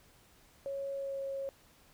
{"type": "tone with pitch glide", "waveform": "sine", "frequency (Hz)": [552, 546], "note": ["C#5", "C#5"], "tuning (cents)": [-7, -26], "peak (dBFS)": -35, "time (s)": [0.66, 1.49], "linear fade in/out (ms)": 0, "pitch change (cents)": -19, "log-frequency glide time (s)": [0.93, 1.21], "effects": ["pink hiss -63 dBFS RMS until 1.93 s"]}